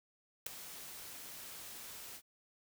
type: noise with ADSR envelope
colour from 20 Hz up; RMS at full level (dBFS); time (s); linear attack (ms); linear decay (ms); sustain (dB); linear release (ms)
white; -34; 0.46-2.22; 6; 4; -15; 69
effects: none